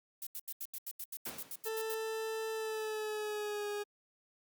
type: noise bursts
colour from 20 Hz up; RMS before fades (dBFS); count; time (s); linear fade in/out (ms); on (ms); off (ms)
violet; -41; 14; 0.22-1.944; 2; 47; 82
type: noise with exponential decay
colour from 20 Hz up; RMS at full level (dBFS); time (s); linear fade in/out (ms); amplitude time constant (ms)
pink; -41; 1.26-1.77; 5; 110
type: tone with pitch glide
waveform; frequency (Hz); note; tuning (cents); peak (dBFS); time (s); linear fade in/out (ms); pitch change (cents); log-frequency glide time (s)
40% pulse; 442.8 to 413.1; A4 to G#4; +11 to -9; -35; 1.65-3.84; 20; -120; 2.52-3.67
effects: high-pass 200 Hz 12 dB/octave + Opus 48 kbps